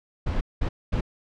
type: noise bursts at uneven times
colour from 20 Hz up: brown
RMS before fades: -24 dBFS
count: 3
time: 0.26-0.41 / 0.61-0.69 / 0.92-1.01 s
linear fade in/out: 10 ms
effects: low-pass 4000 Hz 12 dB/octave